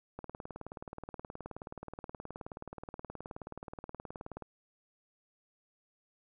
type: click train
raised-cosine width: 1 ms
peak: -28 dBFS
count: 81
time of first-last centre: 0.19-4.423 s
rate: 18.9 Hz
effects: none